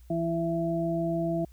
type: harmonic tone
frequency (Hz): 166.7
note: E3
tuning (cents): +20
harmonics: 1 / 2 / 4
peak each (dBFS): -30 / -30 / -30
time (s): 0.1-1.45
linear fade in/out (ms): 5
effects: added 60 Hz sine -49 dBFS peak until 1.52 s + white hiss -66 dBFS RMS until 1.52 s